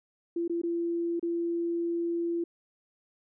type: tone with dropouts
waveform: sine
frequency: 340 Hz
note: F4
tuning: 46 cents flat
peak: -27 dBFS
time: 0.36-2.44 s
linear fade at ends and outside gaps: 5 ms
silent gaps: 0.479-0.496 / 0.617-0.634 / 1.196-1.227 s
effects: none